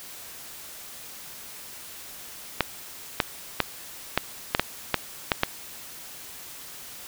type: clicks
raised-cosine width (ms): 0.3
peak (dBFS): -3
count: 9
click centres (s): 2.607 / 3.202 / 3.603 / 4.176 / 4.549 / 4.596 / 4.943 / 5.318 / 5.434
effects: white hiss -42 dBFS RMS until 7.07 s